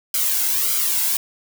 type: noise with flanger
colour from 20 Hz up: blue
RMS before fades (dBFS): -20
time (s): 0.14-1.17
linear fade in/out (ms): 2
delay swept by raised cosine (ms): 1.1 to 1.69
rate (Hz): 1.7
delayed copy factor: -0.7
effects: none

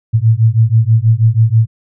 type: beating tone pair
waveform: sine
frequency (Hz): 109.5 / 115.7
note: A2 / A#2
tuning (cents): -8 / -13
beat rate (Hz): 6.2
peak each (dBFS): -10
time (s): 0.13-1.67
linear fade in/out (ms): 20
effects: none

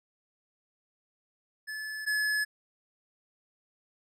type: tone pair in turn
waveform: square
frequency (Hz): 1728 / 1710.1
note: A6 / A6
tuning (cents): -32 / -50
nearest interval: unison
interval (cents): 18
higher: first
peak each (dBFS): -36 / -27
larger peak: second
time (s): 1.67-2.06 / 2.06-2.45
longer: neither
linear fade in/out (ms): 20
effects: low-pass 12000 Hz 12 dB/octave

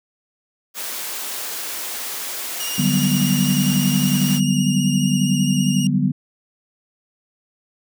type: high-pass noise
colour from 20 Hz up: white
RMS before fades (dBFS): -28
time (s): 0.74-4.41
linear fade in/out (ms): 50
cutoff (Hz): 300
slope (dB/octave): 12
type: tone with vibrato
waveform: 20% pulse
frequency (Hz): 2848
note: F7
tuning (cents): +33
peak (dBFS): -20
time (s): 2.6-5.87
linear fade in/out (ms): 2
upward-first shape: triangle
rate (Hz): 15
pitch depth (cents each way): 38
type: chord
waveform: sine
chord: G major seventh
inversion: second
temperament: equal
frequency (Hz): 146.83 / 185 / 196 / 246.9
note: D3 / F#3 / G3 / B3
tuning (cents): 0 / 0 / 0 / 0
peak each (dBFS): -21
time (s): 2.78-6.12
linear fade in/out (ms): 10
effects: none

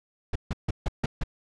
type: noise bursts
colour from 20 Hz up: brown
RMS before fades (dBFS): -25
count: 6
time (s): 0.33-1.236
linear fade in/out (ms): 5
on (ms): 26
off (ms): 150
effects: low-pass 6000 Hz 12 dB/octave

